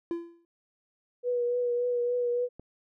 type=tone with exponential decay; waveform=triangle; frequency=339.6 Hz; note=F4; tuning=48 cents flat; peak=-24 dBFS; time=0.11-0.45 s; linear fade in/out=1 ms; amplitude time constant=72 ms
type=tone with vibrato; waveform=sine; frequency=486.3 Hz; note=B4; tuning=27 cents flat; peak=-25 dBFS; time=1.23-2.49 s; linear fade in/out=50 ms; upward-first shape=triangle; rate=3.5 Hz; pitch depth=26 cents each way
type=click; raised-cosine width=2 ms; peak=-31 dBFS; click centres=2.596 s
effects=none